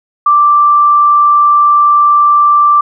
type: tone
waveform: sine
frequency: 1174.7 Hz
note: D6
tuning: in tune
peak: -4 dBFS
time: 0.26-2.81 s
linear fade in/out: 5 ms
effects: none